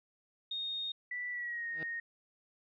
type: tone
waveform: sine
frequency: 3703 Hz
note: A#7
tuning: 12 cents flat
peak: -35 dBFS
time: 0.51-0.92 s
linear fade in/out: 5 ms
type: tone with pitch glide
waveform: sine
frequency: 1968 to 1857.5 Hz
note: B6 to A#6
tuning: -7 to -7 cents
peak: -36 dBFS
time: 1.11-2 s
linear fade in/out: 5 ms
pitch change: -100 cents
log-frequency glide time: 1.31-1.68 s
type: tone with exponential growth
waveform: 15% pulse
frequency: 160 Hz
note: D#3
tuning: 49 cents sharp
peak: -34 dBFS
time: 1.69-1.83 s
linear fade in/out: 0 ms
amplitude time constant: 30 ms
effects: resampled to 11025 Hz